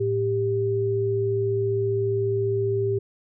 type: tone pair together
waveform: sine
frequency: 110.66 / 394.7 Hz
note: A2 / G4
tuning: +10 / +12 cents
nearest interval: octave + minor seventh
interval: 2202 cents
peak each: -26 / -22 dBFS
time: 0-2.99 s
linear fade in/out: 10 ms
effects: none